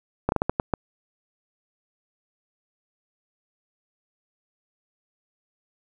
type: slowing click train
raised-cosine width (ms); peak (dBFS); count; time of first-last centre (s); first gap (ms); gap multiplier
1; -7; 7; 0.29-0.738; 31; 1.35
effects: none